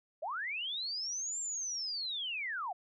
sine linear two-way sweep, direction up then down, 552 to 7440 to 672 Hz, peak -35 dBFS, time 0.22-2.73 s, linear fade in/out 10 ms, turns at 1.4 s, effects none

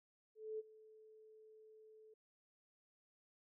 sine tone with ADSR envelope, 435.3 Hz, A4, 19 cents flat, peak -40 dBFS, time 0.35-2.14 s, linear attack 240 ms, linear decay 28 ms, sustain -20 dB, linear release 6 ms, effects none

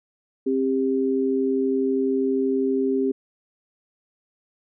sine tone pair together, 265.6 / 398 Hz, C4 / G4, +26 / +26 cents, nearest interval perfect fifth, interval 700 cents, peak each -22 dBFS, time 0.46-3.12 s, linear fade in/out 10 ms, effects none

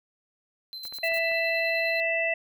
triangle tone with tremolo, 4084 Hz, C8, 43 cents flat, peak -34 dBFS, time 0.73-2 s, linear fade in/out 0 ms, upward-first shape square, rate 9.8 Hz, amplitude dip 35%
violet noise bursts, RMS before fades -42 dBFS, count 4, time 0.83-1.188 s, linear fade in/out 5 ms, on 52 ms, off 50 ms
clicks, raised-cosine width 0.5 ms, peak -32 dBFS, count 6, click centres 0.853 / 0.925 / 0.986 / 1.12 / 1.172 / 1.316 s
harmonic tone, 662 Hz, E5, 7 cents sharp, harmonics 1 / 3 / 4, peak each -28 / -28 / -28 dBFS, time 1.03-2.34 s, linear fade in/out 5 ms
effects none

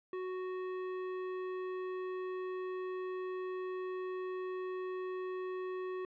triangle tone with hard clipping, 370 Hz, F#4, in tune, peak -39 dBFS, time 0.13-6.05 s, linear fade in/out 2 ms, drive 17 dB, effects low-pass 3000 Hz 12 dB/octave

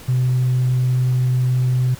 sine tone, 126.8 Hz, B2, 46 cents sharp, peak -13 dBFS, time 0.08-1.95 s, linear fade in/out 10 ms, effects tanh soft clip ceiling -11 dBFS + pink hiss -40 dBFS RMS until 1.99 s

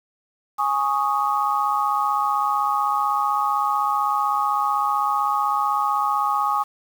sine chord, Ab suspended fourth, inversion none, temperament equal, 830.6 / 1108.7 / 1244.5 Hz, Ab5 / Db6 / Eb6, 0 / 0 / 0 cents, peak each -23 dBFS, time 0.58-6.64 s, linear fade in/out 20 ms, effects 7-bit

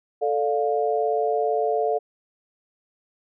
sine chord, D minor, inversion second, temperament just, 440.5 / 587.3 / 704.8 Hz, A4 / D5 / F5, +2 / 0 / +16 cents, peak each -23 / -27 / -24 dBFS, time 0.21-1.99 s, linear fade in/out 20 ms, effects none

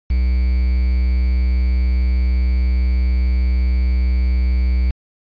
triangle tone with quantisation, 62.4 Hz, B1, 19 cents sharp, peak -11 dBFS, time 0.1-4.91 s, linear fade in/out 5 ms, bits 6, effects resampled to 11025 Hz

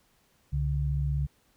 sine tone pair together, 66.8 / 142.28 Hz, C2 / C#3, +36 / +45 cents, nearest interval octave + minor second, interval 1309 cents, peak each -28 dBFS, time 0.52-1.27 s, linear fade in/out 20 ms, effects pink hiss -67 dBFS RMS until 1.56 s

